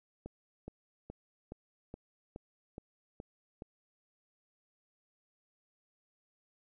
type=click train; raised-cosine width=2 ms; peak=-30 dBFS; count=9; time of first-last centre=0.26-3.621 s; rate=2.38 Hz; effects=none